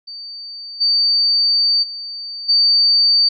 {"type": "tone with level steps", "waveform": "sine", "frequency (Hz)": 4600, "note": "D8", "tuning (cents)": -37, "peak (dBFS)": [-29, -12, -26, -10], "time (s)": [0.07, 3.29], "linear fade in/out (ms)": 10, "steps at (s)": [0.8, 1.82, 2.48], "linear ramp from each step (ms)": 20, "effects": []}